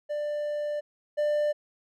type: tone pair in turn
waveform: triangle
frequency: 592 / 594.3 Hz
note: D5 / D5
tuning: +14 / +20 cents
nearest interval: unison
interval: 6 cents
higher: second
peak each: -26 / -21 dBFS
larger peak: second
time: 0.09-0.81 / 1.17-1.53 s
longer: first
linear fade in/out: 20 ms
effects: none